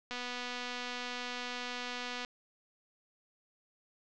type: click train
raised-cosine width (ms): 0.2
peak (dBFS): -22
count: 527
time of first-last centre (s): 0.11-2.248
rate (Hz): 246
effects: low-pass 5000 Hz 12 dB/octave